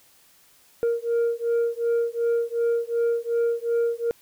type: beating tone pair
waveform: sine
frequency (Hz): 466.2 / 468.9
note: A#4 / A#4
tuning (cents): 0 / +10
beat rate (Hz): 2.7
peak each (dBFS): -22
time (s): 0.83-4.11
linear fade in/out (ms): 0
effects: tanh soft clip ceiling -18 dBFS + white hiss -57 dBFS RMS until 4.21 s